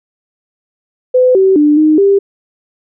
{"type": "tone with pitch steps", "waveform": "sine", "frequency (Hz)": [506, 382.6, 297.2, 308.6, 396.8], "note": ["B4", "G4", "D4", "D#4", "G4"], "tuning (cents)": [42, -42, 21, -14, 21], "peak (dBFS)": -5, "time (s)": [1.14, 2.19], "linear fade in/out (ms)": 10, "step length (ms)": 210, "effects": []}